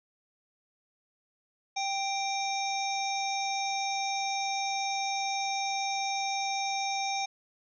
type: harmonic tone with a mistuned harmonic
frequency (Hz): 787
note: G5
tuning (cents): +7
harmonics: 1 / 3 / 5 / 7 / 8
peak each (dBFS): -31 / -36 / -38 / -39 / -40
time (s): 1.76-7.26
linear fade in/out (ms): 10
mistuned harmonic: 5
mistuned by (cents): -92
effects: none